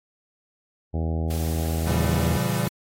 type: harmonic tone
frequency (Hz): 80.8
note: E2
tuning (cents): -34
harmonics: 1 / 2 / 3 / 4 / 5 / 6 / 7 / 8 / 9 / 10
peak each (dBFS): -24 / -30 / -34 / -36 / -38 / -40 / -41 / -42 / -43 / -44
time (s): 0.93-2.38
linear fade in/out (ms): 20
type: noise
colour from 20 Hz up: white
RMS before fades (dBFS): -38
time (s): 1.3-2.69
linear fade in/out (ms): 5
type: chord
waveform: square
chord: A# diminished seventh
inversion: none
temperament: equal with one note detuned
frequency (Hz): 116.54 / 138.59 / 168.76 / 196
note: A#2 / C#3 / E3 / G3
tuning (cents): 0 / 0 / +41 / 0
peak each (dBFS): -29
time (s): 1.87-2.68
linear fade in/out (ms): 5
effects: AAC 48 kbps